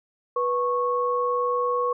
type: tone pair together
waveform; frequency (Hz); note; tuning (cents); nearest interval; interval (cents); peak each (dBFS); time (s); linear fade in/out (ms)
sine; 490.2 / 1100.5; B4 / C#6; -13 / -13; octave + major second; 1400; -24; 0.36-1.93; 5
effects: none